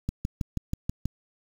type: click train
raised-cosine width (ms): 5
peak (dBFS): -15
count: 7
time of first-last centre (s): 0.09-1.056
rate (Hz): 6.21
effects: 7-bit